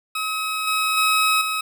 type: tone with level steps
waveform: 20% pulse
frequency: 1277 Hz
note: D#6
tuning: 45 cents sharp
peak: -18 / -14 / -11 / -17 dBFS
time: 0.15-1.61 s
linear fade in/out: 5 ms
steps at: 0.67 / 0.97 / 1.41 s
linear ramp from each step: 5 ms
effects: none